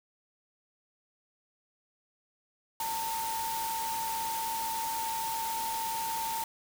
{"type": "tone in noise", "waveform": "sine", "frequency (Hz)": 900, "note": "A5", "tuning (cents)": 39, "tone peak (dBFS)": -32, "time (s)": [2.8, 6.44], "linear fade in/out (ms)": 2, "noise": "white", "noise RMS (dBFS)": -38, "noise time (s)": [2.8, 6.44], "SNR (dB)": 3, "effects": []}